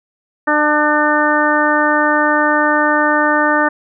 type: harmonic tone with a mistuned harmonic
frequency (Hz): 300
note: D4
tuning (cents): +37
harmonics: 1 / 2 / 3 / 4 / 5 / 6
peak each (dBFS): -18 / -18 / -18 / -18 / -18 / -18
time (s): 0.47-3.69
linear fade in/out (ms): 10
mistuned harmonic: 3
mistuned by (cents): -16
effects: none